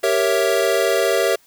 square chord, G diminished seventh, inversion none, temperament equal, 392 / 466.2 / 554.4 / 659.3 Hz, G4 / Bb4 / Db5 / Fb5, 0 / 0 / 0 / 0 cents, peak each -22 dBFS, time 0.03-1.36 s, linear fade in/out 10 ms, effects white hiss -55 dBFS RMS until 1.46 s

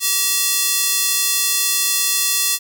square tone with high-pass filter, 383.7 Hz, G4, 37 cents flat, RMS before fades -18 dBFS, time 0-2.59 s, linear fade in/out 50 ms, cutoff 5000 Hz, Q 0.61, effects none

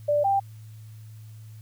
sine tone pair in turn, 587.3 / 789.6 Hz, D5 / G5, 0 / +12 cents, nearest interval perfect fourth, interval 512 cents, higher second, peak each -19 dBFS, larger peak neither, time 0.08-0.24 / 0.24-0.4 s, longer neither, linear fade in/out 10 ms, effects added 109 Hz sine -41 dBFS peak until 1.61 s + white hiss -60 dBFS RMS until 1.61 s

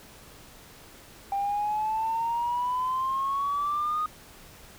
sine exponential sweep, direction up, 790 to 1244.5 Hz, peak -24 dBFS, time 1.32-4.06 s, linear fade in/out 2 ms, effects tanh soft clip ceiling -21 dBFS + pink hiss -50 dBFS RMS until 4.78 s

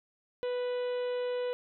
harmonic tone, 493.9 Hz, B4, in tune, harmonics 1 / 2 / 3 / 4 / 5 / 6 / 7 / 8, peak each -30 / -46 / -49 / -52 / -53 / -51 / -56 / -57 dBFS, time 0.43-1.53 s, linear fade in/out 0 ms, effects none

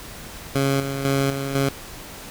15% pulse tone with tremolo, 137.5 Hz, C#3, 14 cents flat, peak -12 dBFS, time 0.55-1.69 s, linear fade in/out 5 ms, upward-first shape square, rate 2 Hz, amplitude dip 55%, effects pink hiss -38 dBFS RMS until 2.3 s

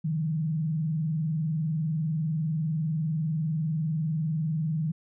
sine tone with vibrato, 157.2 Hz, D#3, 18 cents sharp, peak -25 dBFS, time 0.04-4.92 s, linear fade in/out 10 ms, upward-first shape sine, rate 20 Hz, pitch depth 150 cents each way, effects none

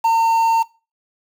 triangle tone with quantisation, 909 Hz, A#5, 44 cents flat, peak -10 dBFS, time 0.04-0.63 s, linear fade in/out 10 ms, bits 6, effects noise-tail reverb RT60 0.3 s tail -21 dB re dry

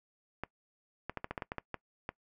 clicks, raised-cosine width 0.5 ms, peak -21 dBFS, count 11, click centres 0.436 / 1.096 / 1.173 / 1.244 / 1.31 / 1.378 / 1.422 / 1.519 / 1.583 / 1.743 / 2.091 s, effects noise-tail reverb RT60 0.1 s tail -22 dB re dry

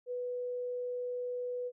sine tone, 493.5 Hz, B4, 1 cent flat, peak -34 dBFS, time 0.06-1.72 s, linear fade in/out 50 ms, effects none

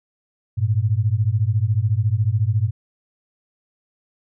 sine beating tone pair, 100.5 / 114.5 Hz, G2 / A#2, +44 / -31 cents, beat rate 14 Hz, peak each -19 / -19 dBFS, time 0.57-2.71 s, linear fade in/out 20 ms, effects none

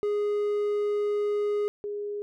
triangle / sine tone pair in turn, 414.1 / 412 Hz, G#4 / G#4, -5 / -14 cents, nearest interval unison, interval 9 cents, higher first, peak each -22 / -30 dBFS, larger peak first, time 0.03-1.68 / 1.84-2.22 s, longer first, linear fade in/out 0 ms, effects none

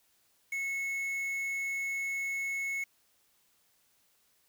triangle tone with quantisation, 2191 Hz, C#7, 21 cents flat, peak -30 dBFS, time 0.52-2.84 s, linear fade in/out 5 ms, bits 8, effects white hiss -70 dBFS RMS until 4.48 s

